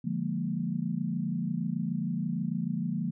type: chord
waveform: sine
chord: Bb dominant seventh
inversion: first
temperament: equal with one note detuned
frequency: 146.83 / 174.61 / 206.5 / 233.1 Hz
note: D3 / F3 / Ab3 / Bb3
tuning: 0 / 0 / -10 / 0 cents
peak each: -36 / -32 / -35 / -34 dBFS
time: 0.04-3.11 s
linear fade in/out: 10 ms
effects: none